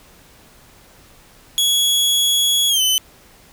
sawtooth tone with pitch glide, 3350 to 3037 Hz, G#7 to F#7, +14 to +44 cents, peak -11 dBFS, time 1.58-2.98 s, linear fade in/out 0 ms, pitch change -170 cents, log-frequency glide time 2.69-2.81 s, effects pink hiss -48 dBFS RMS until 3.52 s

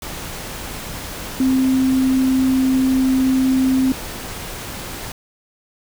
sine tone in noise, 261.6 Hz, C4, in tune, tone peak -13 dBFS, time 1.4-3.92 s, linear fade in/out 2 ms, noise pink, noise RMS -30 dBFS, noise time 0.02-5.12 s, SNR +14 dB, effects none

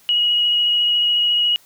sine tone with vibrato, 2900 Hz, F#7, 35 cents flat, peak -14 dBFS, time 0.09-1.56 s, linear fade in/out 0 ms, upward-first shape sine, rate 14 Hz, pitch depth 11 cents each way, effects white hiss -52 dBFS RMS until 1.65 s

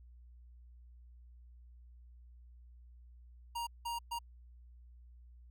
square tone bursts at uneven times, 940 Hz, A#5, 14 cents sharp, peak -37 dBFS, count 3, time 3.55-3.67 / 3.85-3.99 / 4.11-4.19 s, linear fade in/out 10 ms, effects added 60 Hz sine -54 dBFS peak until 5.5 s

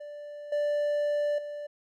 triangle tone with level steps, 587.3 Hz, D5, in tune, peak -37 / -23 / -33 dBFS, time 0-1.67 s, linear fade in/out 10 ms, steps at 0.52 / 1.38 s, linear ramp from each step 5 ms, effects none

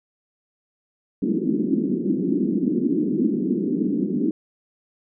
pink band-pass noise, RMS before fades -22 dBFS, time 1.22-4.31 s, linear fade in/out 2 ms, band 190 to 360 Hz, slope 48 dB/octave, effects none

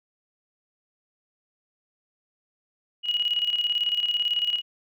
sine tone with tremolo, 2901 Hz, F#7, 35 cents flat, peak -20 dBFS, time 3.03-4.62 s, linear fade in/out 50 ms, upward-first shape square, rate 18 Hz, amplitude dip 60%, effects none

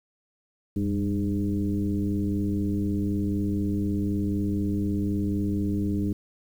sine tone with frequency modulation, 198 Hz, G3, 18 cents sharp, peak -23 dBFS, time 0.76-6.13 s, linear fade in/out 5 ms, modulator 105 Hz, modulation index 1.3, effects 9-bit

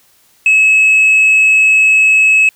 sine tone with tanh clipping, 2580 Hz, E7, 38 cents flat, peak -6 dBFS, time 0.46-2.49 s, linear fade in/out 2 ms, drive 1 dB, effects white hiss -51 dBFS RMS until 2.55 s

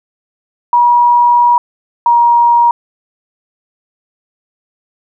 sine tone pair in turn, 961 / 947.2 Hz, B5 / A#5, -48 / +27 cents, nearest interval unison, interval 25 cents, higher first, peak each -5 dBFS, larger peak neither, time 0.73-1.58 / 2.06-2.71 s, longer first, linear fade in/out 2 ms, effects none

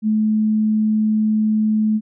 sine tone, 215.7 Hz, A3, 34 cents flat, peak -14 dBFS, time 0.02-2.01 s, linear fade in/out 50 ms, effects none

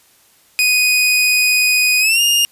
sawtooth tone with pitch glide, 2489 to 2826 Hz, D#7 to F7, 0 to +20 cents, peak -8 dBFS, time 0.59-2.45 s, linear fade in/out 0 ms, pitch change +220 cents, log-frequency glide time 2-2.21 s, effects white hiss -52 dBFS RMS until 2.51 s + resampled to 32000 Hz

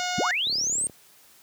harmonic tone, 722 Hz, F#5, 43 cents flat, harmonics 1 / 2 / 3 / 4 / 5 / 6 / 7 / 8 / 9 / 10, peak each -30 / -33 / -35 / -36 / -37 / -38 / -38 / -39 / -40 / -40 dBFS, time 0-0.31 s, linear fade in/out 0 ms
sine linear sweep, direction up, 122 to 8800 Hz, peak -23 dBFS, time 0.18-0.87 s, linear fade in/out 0 ms
click train, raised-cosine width 2 ms, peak -30 dBFS, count 16, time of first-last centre 0.47-0.897 s, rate 35.1 Hz
effects white hiss -55 dBFS RMS until 1.42 s + high-pass 80 Hz 12 dB/octave

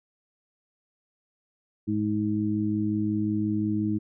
harmonic tone, 105.6 Hz, G#2, 29 cents sharp, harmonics 1 / 2 / 3, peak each -31 / -27 / -27 dBFS, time 1.87-3.99 s, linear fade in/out 20 ms, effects none

